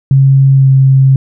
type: tone with pitch glide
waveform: sine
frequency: 135.7 to 134.06 Hz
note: C#3 to C3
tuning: -36 to +42 cents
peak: -3 dBFS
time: 0.11-1.16 s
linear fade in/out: 2 ms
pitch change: -22 cents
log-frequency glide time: 0.54-0.68 s
effects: none